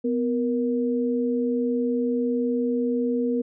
sine tone pair together, 249.5 / 471 Hz, B3 / A#4, +18 / +18 cents, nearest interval major seventh, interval 1100 cents, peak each -23 / -25 dBFS, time 0.04-3.42 s, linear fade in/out 10 ms, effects none

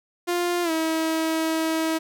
sawtooth tone with pitch glide, 350.6 to 321.5 Hz, F4 to E4, +7 to -43 cents, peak -18 dBFS, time 0.27-1.99 s, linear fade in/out 20 ms, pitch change -150 cents, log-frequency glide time 0.63-0.71 s, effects none

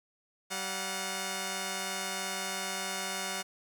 5% pulse tone pair together, 191.9 / 724.5 Hz, G3 / F#5, -37 / -37 cents, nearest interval octave + major seventh, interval 2300 cents, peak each -26 / -24 dBFS, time 0.5-3.43 s, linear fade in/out 20 ms, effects none

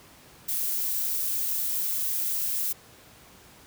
violet noise, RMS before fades -28 dBFS, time 0.48-2.73 s, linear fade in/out 10 ms, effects pink hiss -52 dBFS RMS until 3.66 s + high-pass 60 Hz 12 dB/octave

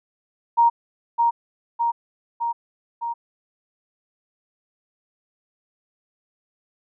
sine tone with echo, 936 Hz, A#5, 7 cents sharp, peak -12 dBFS, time 0.57-0.7 s, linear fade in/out 20 ms, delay 610 ms, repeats 4, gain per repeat -3 dB, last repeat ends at 3.14 s, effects none

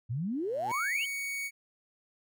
sine exponential sweep, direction up, 107.5 to 3194 Hz, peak -30 dBFS, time 0.09-1.06 s, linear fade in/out 20 ms
10% pulse tone with exponential growth, 121.3 Hz, B2, 31 cents flat, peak -30 dBFS, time 0.26-0.72 s, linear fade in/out 5 ms, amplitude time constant 99 ms
45% pulse tone, 2234 Hz, C#7, 13 cents sharp, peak -33 dBFS, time 0.69-1.51 s, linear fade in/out 50 ms
effects none

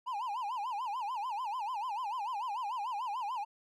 triangle tone with vibrato, 913 Hz, A#5, 36 cents flat, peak -32 dBFS, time 0.06-3.45 s, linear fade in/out 20 ms, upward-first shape sine, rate 6.8 Hz, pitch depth 230 cents each way, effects none

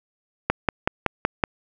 click train, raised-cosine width 0.5 ms, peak -3 dBFS, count 6, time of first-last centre 0.5-1.438 s, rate 5.33 Hz, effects none

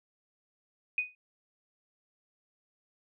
sine tone with exponential decay, 2489 Hz, D#7, in tune, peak -23 dBFS, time 0.98-1.15 s, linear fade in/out 2 ms, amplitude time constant 35 ms, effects none

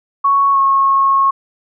sine tone with pitch glide, 1110 to 1091.6 Hz, C#6 to C#6, +2 to -27 cents, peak -9 dBFS, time 0.24-1.31 s, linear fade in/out 10 ms, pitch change -29 cents, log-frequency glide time 0.52-0.58 s, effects none

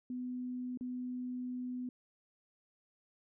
sine tone with dropouts, 250 Hz, B3, 21 cents sharp, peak -37 dBFS, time 0.1-1.89 s, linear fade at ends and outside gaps 2 ms, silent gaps 0.774-0.809 s, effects none

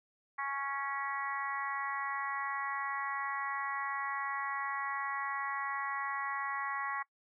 harmonic tone, 277.2 Hz, C#4, in tune, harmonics 3 / 4 / 5 / 6 / 7 / 8, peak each -42 / -37 / -46 / -45 / -40 / -49 dBFS, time 0.38-7.03 s, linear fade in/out 10 ms, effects noise-tail reverb RT60 0.1 s tail -22 dB re dry

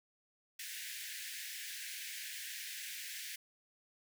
pink high-pass noise, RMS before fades -45 dBFS, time 0.59-3.36 s, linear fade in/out 5 ms, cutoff 1600 Hz, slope 96 dB/octave, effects none

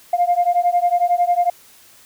sine beating tone pair, 698.5 / 709.5 Hz, F5 / F5, 0 / +27 cents, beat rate 11 Hz, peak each -16 dBFS, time 0.13-1.5 s, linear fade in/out 5 ms, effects tanh soft clip ceiling -8 dBFS + white hiss -48 dBFS RMS until 2.05 s

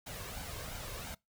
pink noise with flanger, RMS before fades -43 dBFS, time 0.06-1.15 s, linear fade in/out 10 ms, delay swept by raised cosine 1.3 to 1.89 ms, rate 2.9 Hz, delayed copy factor +0.55, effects noise-tail reverb RT60 0.2 s tail -24 dB re dry

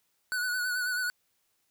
square tone with vibrato, 1480 Hz, F#6, in tune, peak -29 dBFS, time 0.32-1.1 s, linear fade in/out 0 ms, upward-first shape sine, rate 9.2 Hz, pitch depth 41 cents each way, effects white hiss -74 dBFS RMS until 1.7 s

